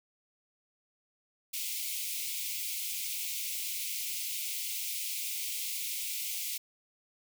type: high-pass noise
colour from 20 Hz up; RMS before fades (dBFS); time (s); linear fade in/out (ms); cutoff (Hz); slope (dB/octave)
white; -36; 1.53-6.58; 10; 2100; 96
effects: none